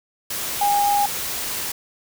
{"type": "tone in noise", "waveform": "sine", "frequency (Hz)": 815, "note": "G#5", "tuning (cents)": -33, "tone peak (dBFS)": -16, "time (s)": [0.61, 1.06], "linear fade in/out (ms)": 5, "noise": "white", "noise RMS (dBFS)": -27, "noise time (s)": [0.3, 1.72], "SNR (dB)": 8, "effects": []}